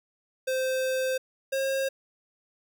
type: tone pair in turn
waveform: square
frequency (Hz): 520 / 538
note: C5 / C5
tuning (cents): -11 / +48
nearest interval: minor second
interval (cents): 59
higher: second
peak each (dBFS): -26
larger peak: neither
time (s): 0.47-1.18 / 1.52-1.89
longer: first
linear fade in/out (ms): 10
effects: none